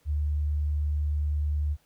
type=tone; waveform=sine; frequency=74.2 Hz; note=D2; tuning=18 cents sharp; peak=-24 dBFS; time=0.05-1.77 s; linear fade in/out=50 ms; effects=pink hiss -66 dBFS RMS until 1.85 s